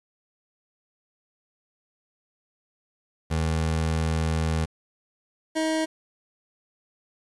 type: tone pair in turn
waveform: 25% pulse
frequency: 80.1 / 317.2 Hz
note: E2 / D#4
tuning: -49 / +33 cents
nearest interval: 2 octaves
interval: 2382 cents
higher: second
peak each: -19 dBFS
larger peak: neither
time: 3.3-4.66 / 5.55-5.86 s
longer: first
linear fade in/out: 20 ms
effects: resampled to 24000 Hz + 8-bit